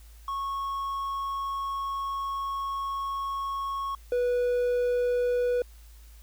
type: tone pair in turn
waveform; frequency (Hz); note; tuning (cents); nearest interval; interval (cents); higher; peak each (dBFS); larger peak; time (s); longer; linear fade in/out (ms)
triangle; 1100 / 490; C#6 / B4; -14 / -14; octave + major second; 1400; first; -27 / -21; second; 0.28-3.95 / 4.12-5.62; first; 2
effects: added 55 Hz sine -47 dBFS peak until 6.22 s + white hiss -59 dBFS RMS until 6.22 s